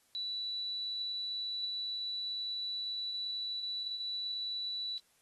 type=tone; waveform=sine; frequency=3951 Hz; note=B7; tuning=in tune; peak=-35 dBFS; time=0.15-4.98 s; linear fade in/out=0 ms; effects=white hiss -70 dBFS RMS until 5.21 s + AAC 32 kbps